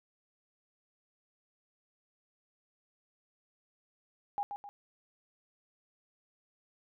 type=tone with echo; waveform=sine; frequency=813 Hz; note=G#5; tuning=37 cents flat; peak=-30 dBFS; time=4.38-4.43 s; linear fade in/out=0 ms; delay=130 ms; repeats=2; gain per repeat=-7 dB; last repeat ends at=4.69 s; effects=none